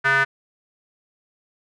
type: tone with band-pass filter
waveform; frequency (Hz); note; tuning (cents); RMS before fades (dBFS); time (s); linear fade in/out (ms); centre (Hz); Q
square; 136.4; C#3; -28; -18; 0.04-0.25; 20; 1600; 6.3
effects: none